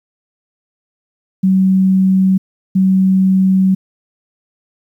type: tone bursts at uneven times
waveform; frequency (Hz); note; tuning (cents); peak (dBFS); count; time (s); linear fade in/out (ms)
sine; 189.4; F#3; +41; -8; 2; 1.43-2.38 / 2.75-3.75; 10
effects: 8-bit